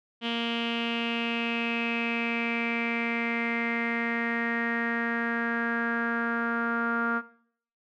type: tone with low-pass filter sweep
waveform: sawtooth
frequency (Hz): 233.1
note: A#3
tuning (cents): 0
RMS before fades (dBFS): -29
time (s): 0.21-7.22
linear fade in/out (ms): 50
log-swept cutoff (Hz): 3100 to 1400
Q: 7.6
effects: noise-tail reverb RT60 0.6 s tail -17 dB re dry